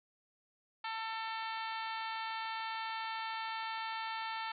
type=harmonic tone; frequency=446.6 Hz; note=A4; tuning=26 cents sharp; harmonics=2 / 3 / 4 / 5 / 6 / 7 / 8 / 9 / 10; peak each=-40 / -44 / -46 / -48 / -50 / -51 / -52 / -53 / -54 dBFS; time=0.84-4.52 s; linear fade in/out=5 ms; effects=none